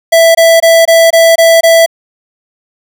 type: tone bursts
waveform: square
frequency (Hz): 661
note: E5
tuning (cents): +5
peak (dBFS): -3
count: 7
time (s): 0.12-1.862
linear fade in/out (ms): 10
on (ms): 230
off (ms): 22
effects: none